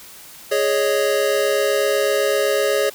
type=chord; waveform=square; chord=Ab suspended fourth; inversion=none; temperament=equal; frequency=415.3 / 554.4 / 622.3 Hz; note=Ab4 / Db5 / Eb5; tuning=0 / 0 / 0 cents; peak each=-21 / -20 / -25 dBFS; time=0.51-2.9 s; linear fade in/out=10 ms; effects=white hiss -41 dBFS RMS until 2.94 s